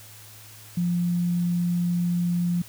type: tone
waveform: sine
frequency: 174.61 Hz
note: F3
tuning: in tune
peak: -21 dBFS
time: 0.77-2.62 s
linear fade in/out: 5 ms
effects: added 107 Hz sine -49 dBFS peak until 2.68 s + white hiss -47 dBFS RMS until 2.68 s